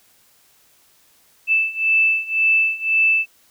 sine beating tone pair, 2637 / 2638.9 Hz, E7 / E7, 0 / +1 cents, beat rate 1.9 Hz, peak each -19 / -17 dBFS, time 1.47-3.26 s, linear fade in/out 50 ms, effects white hiss -56 dBFS RMS until 3.5 s

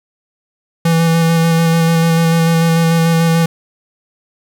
square tone with vibrato, 165.3 Hz, E3, 5 cents sharp, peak -10 dBFS, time 0.85-3.46 s, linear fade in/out 5 ms, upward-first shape square, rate 6.8 Hz, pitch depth 13 cents each way, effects 7-bit

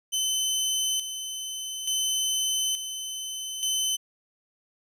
20% pulse tone with tremolo, 3048 Hz, G7, 49 cents flat, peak -19 dBFS, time 0.12-3.97 s, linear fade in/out 20 ms, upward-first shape square, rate 0.57 Hz, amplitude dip 60%, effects none

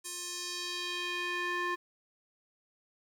square tone with band-pass filter sweep, 353.5 Hz, F4, 21 cents sharp, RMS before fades -36 dBFS, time 0.04-1.76 s, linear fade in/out 20 ms, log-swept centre 8500 to 1400 Hz, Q 1.6, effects 10-bit

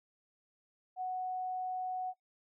sine tone, 740 Hz, F#5, in tune, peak -34 dBFS, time 0.96-2.14 s, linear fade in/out 50 ms, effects noise-tail reverb RT60 0.1 s tail -19 dB re dry

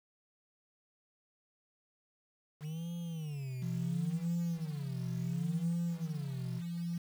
triangle tone with vibrato, 146.83 Hz, D3, in tune, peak -35 dBFS, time 2.6-6.62 s, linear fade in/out 50 ms, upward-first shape sine, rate 0.7 Hz, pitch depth 270 cents each way
sine tone with tremolo, 171 Hz, F3, 36 cents flat, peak -32 dBFS, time 3.62-6.98 s, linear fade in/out 5 ms, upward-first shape triangle, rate 0.65 Hz, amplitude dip 75%
effects 9-bit

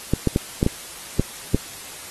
clicks, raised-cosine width 3 ms, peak -4 dBFS, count 7, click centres 0.136 / 0.273 / 0.361 / 0.629 / 0.664 / 1.196 / 1.546 s, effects white hiss -37 dBFS RMS until 2.1 s + AAC 32 kbps

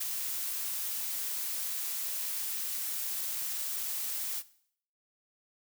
blue noise with ADSR envelope, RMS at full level -33 dBFS, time 0-4.43 s, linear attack 10 ms, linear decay 31 ms, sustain -2 dB, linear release 47 ms, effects noise-tail reverb RT60 0.6 s tail -17 dB re dry

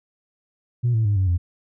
sine tone with pitch steps, 120.8 / 111.42 / 102.76 / 94.78 / 87.42 Hz, B2 / A2 / G#2 / F#2 / F2, -38 / +22 / -18 / +42 / +2 cents, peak -15 dBFS, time 0.83-1.38 s, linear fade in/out 20 ms, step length 110 ms, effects tanh soft clip ceiling -14 dBFS

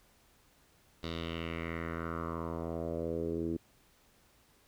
10% pulse tone with low-pass filter sweep, 83 Hz, E2, 12 cents sharp, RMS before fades -37 dBFS, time 1.03-3.57 s, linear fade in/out 5 ms, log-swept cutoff 4100 to 320 Hz, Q 3.3, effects pink hiss -66 dBFS RMS until 4.67 s

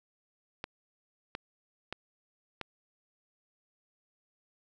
clicks, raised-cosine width 0.3 ms, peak -20 dBFS, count 4, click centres 0.641 / 1.351 / 1.926 / 2.613 s, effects none

